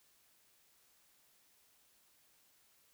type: silence
effects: white hiss -70 dBFS RMS until 2.93 s